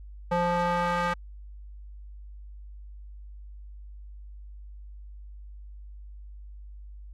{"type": "tone with band-pass filter sweep", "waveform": "square", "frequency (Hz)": 174.61, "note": "F3", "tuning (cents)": 0, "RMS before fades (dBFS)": -26, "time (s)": [0.31, 1.14], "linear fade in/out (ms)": 10, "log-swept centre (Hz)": [770, 1300], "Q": 1.5, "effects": ["added 50 Hz sine -41 dBFS peak until 7.13 s", "AAC 64 kbps"]}